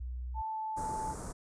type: tone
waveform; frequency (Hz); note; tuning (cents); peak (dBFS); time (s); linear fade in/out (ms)
sine; 61.74; B1; 0; -36; 0-0.42; 10
type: tone with pitch glide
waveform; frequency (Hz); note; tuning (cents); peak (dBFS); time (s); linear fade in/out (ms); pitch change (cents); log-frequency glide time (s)
sine; 880 to 873.9; A5 to A5; 0 to -12; -34; 0.34-1.15; 50; -12; 0.48-0.59
type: band-stop noise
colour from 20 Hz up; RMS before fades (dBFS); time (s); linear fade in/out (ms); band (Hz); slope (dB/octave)
pink; -41; 0.76-1.33; 20; 1300 to 6900; 24
effects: resampled to 22050 Hz